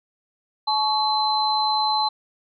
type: tone cluster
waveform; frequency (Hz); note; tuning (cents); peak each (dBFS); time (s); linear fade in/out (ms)
sine; 858 / 1118 / 4065; A5 / C#6 / B7; -44 / +14 / +49; -21 / -28 / -23; 0.67-2.09; 10
effects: none